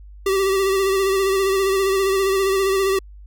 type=tone with vibrato; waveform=square; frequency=387.4 Hz; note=G4; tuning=20 cents flat; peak=-17 dBFS; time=0.26-2.99 s; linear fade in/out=5 ms; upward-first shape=sine; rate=15 Hz; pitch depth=37 cents each way; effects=added 50 Hz sine -38 dBFS peak until 3.26 s